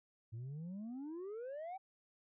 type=exponential sweep; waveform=sine; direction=up; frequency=108.6 to 784 Hz; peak=-40 dBFS; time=0.32-1.78 s; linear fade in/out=20 ms; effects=tanh soft clip ceiling -42 dBFS